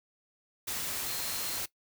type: tone in noise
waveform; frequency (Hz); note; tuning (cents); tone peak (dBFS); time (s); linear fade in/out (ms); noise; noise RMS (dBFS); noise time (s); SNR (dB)
sine; 4186; C8; 0; -42; 1.06-1.59; 10; white; -35; 0.67-1.66; -10
effects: noise-tail reverb RT60 0.1 s tail -19 dB re dry